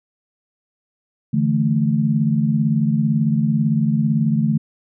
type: chord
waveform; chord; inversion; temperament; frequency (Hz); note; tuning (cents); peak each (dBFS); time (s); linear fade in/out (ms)
sine; D suspended second; none; equal; 146.83 / 164.81 / 220; D3 / E3 / A3; 0 / 0 / 0; -19 / -21 / -18; 1.33-4.58; 10
effects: none